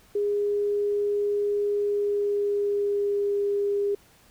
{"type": "tone with pitch glide", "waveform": "sine", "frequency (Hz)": [410, 404.8], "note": ["G#4", "G#4"], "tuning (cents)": [-22, -44], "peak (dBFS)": -22, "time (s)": [0.15, 3.95], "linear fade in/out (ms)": 5, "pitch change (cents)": -22, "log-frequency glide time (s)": [1.79, 3.4], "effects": ["pink hiss -57 dBFS RMS until 4.3 s"]}